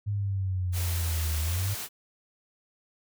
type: exponential two-way sweep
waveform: sine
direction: down then up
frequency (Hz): 103.83 to 76.9 to 103.83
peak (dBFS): -26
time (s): 0.06-1.75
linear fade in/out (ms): 20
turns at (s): 1.4
type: noise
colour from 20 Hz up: white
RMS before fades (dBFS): -36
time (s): 0.72-1.89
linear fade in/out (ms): 50
effects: none